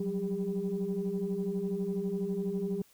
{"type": "tone cluster", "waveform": "sine", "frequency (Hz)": [181.7, 193.8, 401.6], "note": ["F#3", "G3", "G4"], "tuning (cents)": [-31, -20, 42], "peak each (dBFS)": [-34, -34, -33], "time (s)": [0, 2.82], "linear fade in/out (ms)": 5, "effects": ["tanh soft clip ceiling -23 dBFS", "white hiss -63 dBFS RMS until 2.93 s"]}